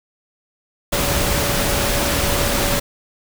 sine tone in noise, 570 Hz, C#5, 48 cents sharp, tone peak -26 dBFS, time 0.92-2.8 s, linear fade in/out 10 ms, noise pink, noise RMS -19 dBFS, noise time 0.92-2.8 s, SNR -10 dB, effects none

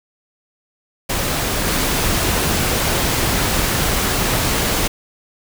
pink noise with level steps, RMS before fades -20 / -18 dBFS, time 1.09-4.88 s, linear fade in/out 10 ms, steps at 1.66 s, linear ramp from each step 20 ms, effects none

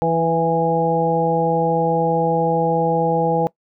harmonic tone with a mistuned harmonic, 164.81 Hz, E3, in tune, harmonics 1 / 2 / 3 / 4 / 5, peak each -22 / -26 / -19 / -25 / -20 dBFS, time 0.02-3.47 s, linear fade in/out 0 ms, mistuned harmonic 4, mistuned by +21 cents, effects noise-tail reverb RT60 0.1 s tail -21 dB re dry

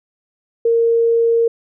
sine tone, 462.2 Hz, A#4, 15 cents flat, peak -11 dBFS, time 0.65-1.48 s, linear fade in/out 5 ms, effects none

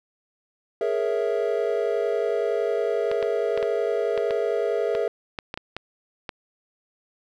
triangle chord, A# half-diminished seventh, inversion third, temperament equal, 415.3 / 466.2 / 554.4 / 659.3 Hz, G#4 / A#4 / C#5 / E5, 0 / 0 / 0 / 0 cents, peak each -24 / -24 / -29 / -26 dBFS, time 0.81-5.08 s, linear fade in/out 2 ms
clicks, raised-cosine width 0.3 ms, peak -15 dBFS, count 12, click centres 3.115 / 3.227 / 3.576 / 3.628 / 4.177 / 4.308 / 4.951 / 5.388 / 5.541 / 5.575 / 5.766 / 6.292 s
effects none

